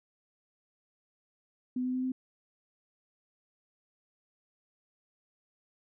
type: tone with pitch steps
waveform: sine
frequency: 251.8 / 253.8 / 255.9 / 258 Hz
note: B3 / B3 / C4 / C4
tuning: +34 / +47 / -38 / -24 cents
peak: -29 dBFS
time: 1.76-2.12 s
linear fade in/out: 5 ms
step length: 90 ms
effects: none

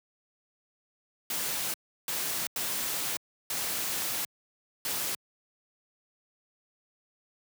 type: noise bursts at uneven times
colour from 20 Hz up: white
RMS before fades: -32 dBFS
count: 5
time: 1.3-1.74 / 2.08-2.47 / 2.56-3.17 / 3.5-4.25 / 4.85-5.15 s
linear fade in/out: 2 ms
effects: high-pass 100 Hz 12 dB/octave

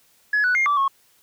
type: tone with pitch steps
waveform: sine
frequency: 1692 / 1482 / 2124 / 1159 / 1094 Hz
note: G#6 / F#6 / C7 / D6 / C#6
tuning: +32 / +2 / +25 / -23 / -23 cents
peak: -15 dBFS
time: 0.33-0.88 s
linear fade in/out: 5 ms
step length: 110 ms
effects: tanh soft clip ceiling -14 dBFS + white hiss -59 dBFS RMS until 1.22 s

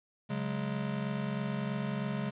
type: chord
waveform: square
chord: C# suspended fourth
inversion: none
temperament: just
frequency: 138.59 / 184.79 / 207.9 Hz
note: C#3 / F#3 / G#3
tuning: 0 / -2 / +2 cents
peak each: -37 / -40 / -36 dBFS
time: 0.29-2.31 s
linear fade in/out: 20 ms
effects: resampled to 8000 Hz + 10-bit

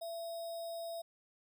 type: tone with sample-and-hold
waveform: sine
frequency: 670 Hz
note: E5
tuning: 28 cents sharp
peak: -39 dBFS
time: 0.01-1.02 s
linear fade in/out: 10 ms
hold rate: 4410 Hz
effects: none

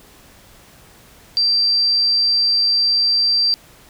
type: tone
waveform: sine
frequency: 4699 Hz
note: D8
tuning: in tune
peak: -13 dBFS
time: 1.37-3.54 s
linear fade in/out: 0 ms
effects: pink hiss -47 dBFS RMS until 3.89 s

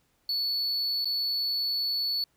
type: tone with dropouts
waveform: triangle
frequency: 4435 Hz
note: C#8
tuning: in tune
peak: -25 dBFS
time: 0.29-2.24 s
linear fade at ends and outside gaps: 2 ms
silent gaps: 1.046-1.055 s
effects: pink hiss -70 dBFS RMS until 2.36 s

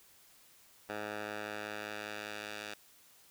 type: tone with band-pass filter sweep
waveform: 10% pulse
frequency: 105.2 Hz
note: G#2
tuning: 23 cents sharp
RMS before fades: -42 dBFS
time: 0.89-2.74 s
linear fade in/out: 5 ms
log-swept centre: 1200 to 3000 Hz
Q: 0.76
effects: white hiss -62 dBFS RMS until 3.3 s

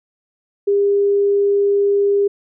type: tone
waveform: sine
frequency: 402.6 Hz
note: G4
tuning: 46 cents sharp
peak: -12 dBFS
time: 0.67-2.28 s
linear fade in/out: 10 ms
effects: none

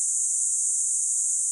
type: band-pass noise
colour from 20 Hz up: white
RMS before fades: -25 dBFS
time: 0-1.51 s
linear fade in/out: 0 ms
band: 6500 to 9300 Hz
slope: 96 dB/octave
effects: none

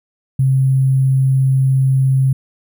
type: tone with sample-and-hold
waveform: sine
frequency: 133 Hz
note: C3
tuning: 29 cents sharp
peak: -10 dBFS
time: 0.39-2.33 s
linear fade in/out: 5 ms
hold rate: 11025 Hz
effects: none

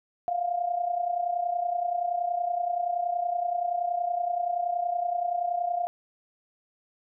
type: tone with amplitude modulation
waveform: sine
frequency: 702 Hz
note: F5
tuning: 9 cents sharp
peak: -22 dBFS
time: 0.28-5.87 s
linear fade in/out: 0 ms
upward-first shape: sine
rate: 30.6 Hz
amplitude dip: 70%
effects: none

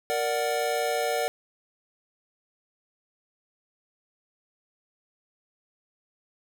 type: chord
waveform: square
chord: Bb augmented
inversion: none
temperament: equal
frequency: 466.2 / 587.3 / 740 Hz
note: Bb4 / D5 / F#5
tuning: 0 / 0 / 0 cents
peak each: -30 dBFS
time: 0.1-1.28 s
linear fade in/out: 0 ms
effects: none

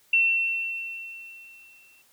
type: tone with exponential decay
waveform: sine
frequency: 2703 Hz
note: E7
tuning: 43 cents sharp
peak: -16 dBFS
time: 0.13-2.02 s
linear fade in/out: 5 ms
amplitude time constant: 410 ms
effects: white hiss -61 dBFS RMS until 2.12 s

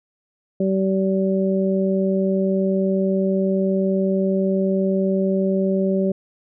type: harmonic tone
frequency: 191.8 Hz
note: G3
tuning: 37 cents flat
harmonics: 1 / 2 / 3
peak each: -19 / -22 / -24 dBFS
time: 0.6-6.12 s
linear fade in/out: 5 ms
effects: none

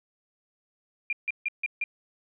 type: tone bursts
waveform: sine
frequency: 2400 Hz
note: D7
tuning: 37 cents sharp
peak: -25 dBFS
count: 5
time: 1.1-1.84 s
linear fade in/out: 2 ms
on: 28 ms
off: 150 ms
effects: none

